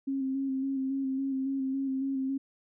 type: tone with vibrato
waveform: sine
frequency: 268.5 Hz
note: C4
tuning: 45 cents sharp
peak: -28 dBFS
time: 0.07-2.38 s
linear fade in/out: 10 ms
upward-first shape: square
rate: 3.6 Hz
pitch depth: 22 cents each way
effects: none